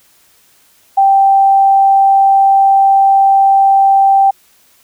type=tone; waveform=sine; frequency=783 Hz; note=G5; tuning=2 cents flat; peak=-5 dBFS; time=0.97-4.31 s; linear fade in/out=10 ms; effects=white hiss -50 dBFS RMS until 4.83 s